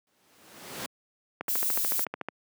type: noise with exponential growth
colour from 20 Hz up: pink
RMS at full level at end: -33 dBFS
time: 0.07-0.86 s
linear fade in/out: 1 ms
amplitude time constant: 170 ms
type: click train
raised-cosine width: 0.5 ms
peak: -17 dBFS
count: 13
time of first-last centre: 1.41-2.286 s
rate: 13.7 Hz
type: noise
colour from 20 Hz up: violet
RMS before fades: -28 dBFS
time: 1.48-2.05 s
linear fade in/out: 10 ms
effects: high-pass 200 Hz 12 dB/octave